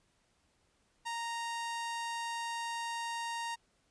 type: tone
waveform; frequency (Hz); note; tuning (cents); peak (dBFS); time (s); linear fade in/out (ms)
sawtooth; 930; A#5; -4; -32; 1.05-3.56; 20
effects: pink hiss -73 dBFS RMS until 3.9 s + resampled to 22050 Hz